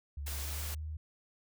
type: tone with pitch glide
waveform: sine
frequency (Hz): 71.5 to 77.52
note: D2 to D#2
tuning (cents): -46 to -6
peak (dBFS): -37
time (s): 0.17-0.97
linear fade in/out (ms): 5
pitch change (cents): +140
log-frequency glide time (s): 0.36-0.83
type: noise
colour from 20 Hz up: white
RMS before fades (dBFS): -42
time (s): 0.26-0.75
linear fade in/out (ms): 10
effects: none